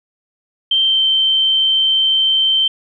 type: tone with pitch glide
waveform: sine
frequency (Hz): 3136 to 3113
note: G7 to G7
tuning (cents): 0 to -13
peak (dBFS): -11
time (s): 0.71-2.68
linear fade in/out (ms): 5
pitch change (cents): -13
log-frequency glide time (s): 0.83-1.02
effects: none